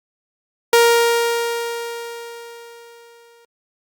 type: tone with exponential decay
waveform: sawtooth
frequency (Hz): 468.3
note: A#4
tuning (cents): +8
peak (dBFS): -5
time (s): 0.73-3.45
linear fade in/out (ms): 2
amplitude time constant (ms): 590
effects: Opus 48 kbps